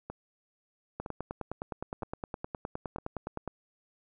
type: two click trains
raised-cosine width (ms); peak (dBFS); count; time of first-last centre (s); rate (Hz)
1; -21 / -24; 25 / 4; 1-3.477 / 0.1-2.985; 9.69 / 1.04
effects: none